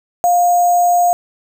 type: tone with sample-and-hold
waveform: sine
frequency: 704 Hz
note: F5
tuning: 14 cents sharp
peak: -9 dBFS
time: 0.24-1.13 s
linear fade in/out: 0 ms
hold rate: 7350 Hz
effects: none